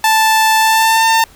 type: tone with pitch glide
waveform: sawtooth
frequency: 880 to 901.1 Hz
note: A5 to A5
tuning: 0 to +41 cents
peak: -5 dBFS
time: 0.04-1.24 s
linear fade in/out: 2 ms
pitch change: +41 cents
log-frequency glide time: 0.59-1.08 s
effects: pink hiss -44 dBFS RMS until 1.35 s